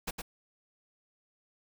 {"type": "noise with echo", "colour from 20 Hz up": "pink", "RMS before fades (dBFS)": -35, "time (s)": [0.07, 0.11], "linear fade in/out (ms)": 10, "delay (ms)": 110, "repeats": 1, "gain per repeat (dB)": -4, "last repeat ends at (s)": 0.22, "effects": []}